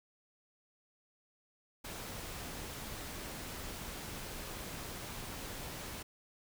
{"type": "noise", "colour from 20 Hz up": "pink", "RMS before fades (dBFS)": -44, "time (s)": [1.84, 6.03], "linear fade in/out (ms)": 10, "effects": []}